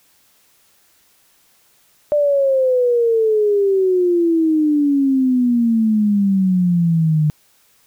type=exponential sweep; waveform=sine; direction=down; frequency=596 to 150 Hz; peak=-12 dBFS; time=2.12-7.3 s; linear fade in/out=0 ms; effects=white hiss -56 dBFS RMS until 7.86 s